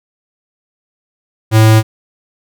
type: tone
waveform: square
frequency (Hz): 110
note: A2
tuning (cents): 0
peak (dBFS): -5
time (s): 1.51-1.83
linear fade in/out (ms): 50
effects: none